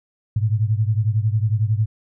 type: beating tone pair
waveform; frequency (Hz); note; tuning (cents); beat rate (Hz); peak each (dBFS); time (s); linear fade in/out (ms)
sine; 105.1 / 116.1; G#2 / A#2; +21 / -7; 11; -18 / -21; 0.36-1.86; 5
effects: none